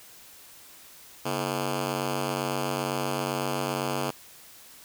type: ring-modulated tone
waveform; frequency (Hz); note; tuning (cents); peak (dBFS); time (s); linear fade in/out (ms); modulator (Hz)
10% pulse; 190; F#3; +46; -16; 1.25-4.11; 10; 51.1
effects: white hiss -50 dBFS RMS until 4.84 s